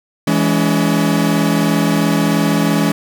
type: chord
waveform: 40% pulse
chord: C# minor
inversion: first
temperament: equal with one note detuned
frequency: 164.81 / 207.7 / 283.3 Hz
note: E3 / G#3 / C#4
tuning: 0 / 0 / +38 cents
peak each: -16 dBFS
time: 0.27-2.92 s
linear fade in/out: 5 ms
effects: none